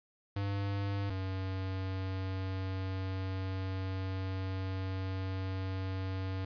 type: tone pair in turn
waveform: square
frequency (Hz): 99.8 / 94.76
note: G2 / F#2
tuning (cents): +32 / +42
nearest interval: minor second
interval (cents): 90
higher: first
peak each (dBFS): -33 / -35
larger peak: first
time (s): 0.36-1.1 / 1.1-6.45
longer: second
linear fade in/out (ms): 5
effects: resampled to 11025 Hz + 10-bit